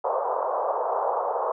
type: band-pass noise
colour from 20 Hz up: pink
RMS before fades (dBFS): -26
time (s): 0.04-1.52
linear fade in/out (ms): 5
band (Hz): 480 to 1100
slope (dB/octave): 48
effects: none

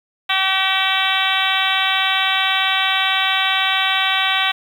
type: harmonic tone with a mistuned harmonic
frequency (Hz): 382.2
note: G4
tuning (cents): -44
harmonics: 2 / 3 / 4 / 5 / 6 / 7 / 8 / 9 / 10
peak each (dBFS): -24 / -24 / -24 / -24 / -24 / -24 / -24 / -24 / -24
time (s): 0.29-4.52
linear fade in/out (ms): 10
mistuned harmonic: 8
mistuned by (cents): +20
effects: 7-bit

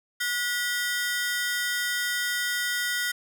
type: ring-modulated tone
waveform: sawtooth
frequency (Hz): 1700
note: G#6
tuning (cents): +40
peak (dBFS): -19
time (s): 0.2-3.12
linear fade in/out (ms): 10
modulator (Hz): 248
effects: none

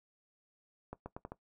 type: accelerating click train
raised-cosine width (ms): 1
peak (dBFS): -28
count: 5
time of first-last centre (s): 0.93-1.32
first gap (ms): 130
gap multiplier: 0.81
effects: noise-tail reverb RT60 0.1 s tail -17 dB re dry

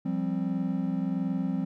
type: chord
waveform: triangle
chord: F suspended second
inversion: none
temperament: equal with one note detuned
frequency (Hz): 174.61 / 196 / 263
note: F3 / G3 / C4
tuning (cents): 0 / 0 / +9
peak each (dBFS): -29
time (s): 0.05-1.65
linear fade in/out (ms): 10
effects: none

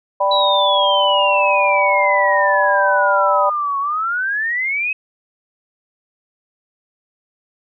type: chord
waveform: sine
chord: G major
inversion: second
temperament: equal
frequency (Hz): 587.3 / 784 / 987.8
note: D5 / G5 / B5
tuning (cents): 0 / 0 / 0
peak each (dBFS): -17 / -21 / -16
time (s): 0.2-3.5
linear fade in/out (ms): 10
type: exponential two-way sweep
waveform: sine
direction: down then up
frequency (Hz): 3951 to 1100 to 2577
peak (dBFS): -17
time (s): 0.31-4.93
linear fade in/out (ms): 5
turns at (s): 3.79
effects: none

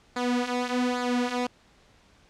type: tone with flanger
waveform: sawtooth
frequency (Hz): 246.9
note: B3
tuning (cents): 0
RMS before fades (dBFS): -27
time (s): 0.16-1.47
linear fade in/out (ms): 5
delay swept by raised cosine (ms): 0.34 to 4.74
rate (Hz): 1.2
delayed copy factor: -0.7
effects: pink hiss -59 dBFS RMS until 2.29 s + low-pass 6000 Hz 12 dB/octave

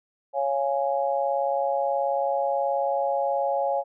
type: chord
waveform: sine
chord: Db major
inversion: none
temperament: just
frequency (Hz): 554.4 / 693 / 831.5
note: Db5 / F5 / Ab5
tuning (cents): 0 / -14 / +2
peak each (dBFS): -25 / -28 / -27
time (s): 0.33-3.84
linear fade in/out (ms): 50
effects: none

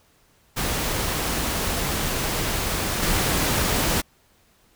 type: noise with level steps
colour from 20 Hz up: pink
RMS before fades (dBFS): -25 / -22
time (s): 0.56-4.02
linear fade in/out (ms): 20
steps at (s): 3.02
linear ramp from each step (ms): 10
effects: pink hiss -60 dBFS RMS until 4.75 s

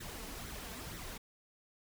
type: noise with flanger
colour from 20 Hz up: pink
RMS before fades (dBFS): -45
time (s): 0-1.18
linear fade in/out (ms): 10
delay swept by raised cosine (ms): 0.52 to 4.62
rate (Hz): 2.1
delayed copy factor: +0.6
effects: none

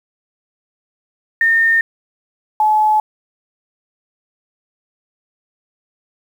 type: tone pair in turn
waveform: sine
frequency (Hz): 1823 / 856.9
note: A#6 / A5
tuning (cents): -39 / -46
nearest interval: octave + minor second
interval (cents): 1307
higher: first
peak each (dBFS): -10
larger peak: neither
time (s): 1.41-1.81 / 2.6-3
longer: neither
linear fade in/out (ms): 2
effects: 7-bit

